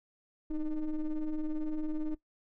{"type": "ring-modulated tone", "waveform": "triangle", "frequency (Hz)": 150.1, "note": "D3", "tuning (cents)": 38, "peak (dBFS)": -25, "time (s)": [0.5, 2.15], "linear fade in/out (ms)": 10, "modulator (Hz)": 159, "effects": ["noise-tail reverb RT60 0.1 s tail -18 dB re dry"]}